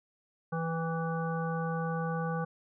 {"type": "harmonic tone with a mistuned harmonic", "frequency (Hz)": 164.81, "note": "E3", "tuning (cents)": 0, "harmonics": [1, 3, 5, 7, 9], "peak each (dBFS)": [-32, -37, -39, -40, -42], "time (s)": [0.52, 2.45], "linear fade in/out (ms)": 10, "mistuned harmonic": 5, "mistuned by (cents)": -30, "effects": []}